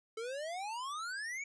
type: exponential sweep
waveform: square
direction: up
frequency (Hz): 434.2 to 2300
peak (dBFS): -39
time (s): 0.17-1.44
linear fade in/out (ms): 5
effects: resampled to 22050 Hz